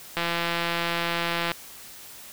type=click train; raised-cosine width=0.3 ms; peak=-10 dBFS; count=230; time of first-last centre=0.17-1.517 s; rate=170 Hz; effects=white hiss -44 dBFS RMS until 2.32 s